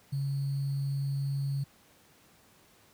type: tone with sample-and-hold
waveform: sine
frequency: 138.59 Hz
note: C#3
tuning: in tune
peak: -28 dBFS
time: 0.12-1.64 s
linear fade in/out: 10 ms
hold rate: 4410 Hz
effects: pink hiss -61 dBFS RMS until 2.93 s + high-pass 80 Hz 12 dB/octave